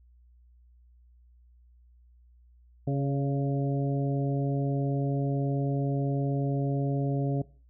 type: harmonic tone with a mistuned harmonic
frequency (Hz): 138.59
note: C#3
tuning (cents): 0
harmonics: 1 / 2 / 3 / 4 / 5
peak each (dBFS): -26 / -32 / -36 / -38 / -40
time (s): 2.87-7.42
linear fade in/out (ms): 5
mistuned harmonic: 4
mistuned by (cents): +33
effects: noise-tail reverb RT60 0.4 s tail -20 dB re dry + added 60 Hz sine -55 dBFS peak until 7.69 s